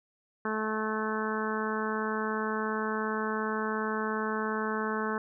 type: harmonic tone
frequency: 217.2 Hz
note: A3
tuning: 22 cents flat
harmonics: 1 / 2 / 3 / 4 / 5 / 6 / 7 / 8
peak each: -34 / -34 / -43 / -39 / -36 / -39 / -37 / -42 dBFS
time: 0.45-5.18 s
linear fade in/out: 2 ms
effects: none